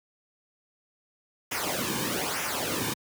pink noise with flanger, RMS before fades -30 dBFS, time 1.51-2.94 s, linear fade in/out 10 ms, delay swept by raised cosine 0.23 to 1.53 ms, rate 1.1 Hz, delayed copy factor -0.7, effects high-pass 100 Hz 12 dB/octave

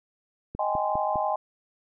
click train, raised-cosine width 3 ms, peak -23 dBFS, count 4, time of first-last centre 0.55-1.157 s, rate 4.94 Hz
sine chord, Ab major seventh, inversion second, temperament just, 623 / 778.7 / 830.6 / 1038.3 Hz, Eb5 / G5 / Ab5 / C6, +2 / -12 / 0 / -14 cents, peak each -29 / -30 / -28 / -31 dBFS, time 0.59-1.36 s, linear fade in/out 5 ms
effects none

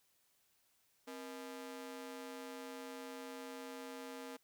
sawtooth ring-modulated tone, 370 Hz, F#4, in tune, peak -39 dBFS, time 1.07-4.37 s, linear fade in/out 10 ms, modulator 105 Hz, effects white hiss -75 dBFS RMS until 4.43 s

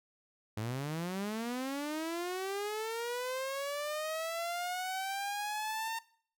sawtooth linear sweep, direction up, 103.1 to 912 Hz, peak -31 dBFS, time 0.57-5.99 s, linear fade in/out 5 ms, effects noise-tail reverb RT60 0.5 s tail -19 dB re dry

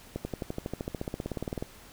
accelerating click train, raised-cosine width 2 ms, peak -19 dBFS, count 23, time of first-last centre 0.16-1.625 s, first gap 90 ms, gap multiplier 0.97, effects pink hiss -52 dBFS RMS until 1.92 s

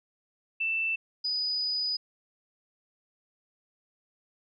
sine tone pair in turn, 2661 / 4966 Hz, E7 / D#8, +16 / -4 cents, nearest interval major seventh, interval 1080 cents, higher second, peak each -26 / -27 dBFS, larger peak first, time 0.6-0.96 / 1.24-1.97 s, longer second, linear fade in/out 10 ms, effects none

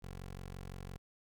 15% pulse tone, 45.86 Hz, F#1, 15 cents flat, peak -38 dBFS, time 0.02-0.98 s, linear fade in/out 20 ms, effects none

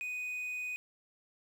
triangle tone with quantisation, 2489 Hz, D#7, in tune, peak -34 dBFS, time 0.01-0.76 s, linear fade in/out 0 ms, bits 10, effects none

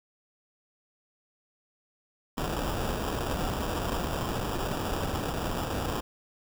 pink noise with sample-and-hold, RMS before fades -31 dBFS, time 2.37-6.01 s, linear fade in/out 10 ms, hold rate 2100 Hz, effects none

